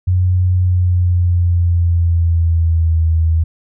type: tone with pitch glide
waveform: sine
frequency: 91 to 81.07 Hz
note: F#2 to E2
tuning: -28 to -28 cents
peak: -10 dBFS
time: 0.07-3.44 s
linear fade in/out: 10 ms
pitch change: -200 cents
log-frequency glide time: 0.6-3.02 s
effects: none